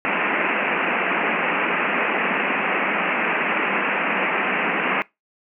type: band-pass noise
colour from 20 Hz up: white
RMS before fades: -22 dBFS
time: 0.05-5.02 s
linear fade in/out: 0 ms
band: 170 to 2700 Hz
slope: 96 dB/octave
effects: noise-tail reverb RT60 0.2 s tail -22 dB re dry